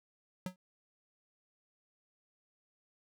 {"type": "tone with exponential decay", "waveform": "square", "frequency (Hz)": 183.7, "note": "F#3", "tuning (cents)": -12, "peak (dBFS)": -33, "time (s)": [0.46, 0.56], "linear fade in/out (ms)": 2, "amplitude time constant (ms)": 21, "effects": []}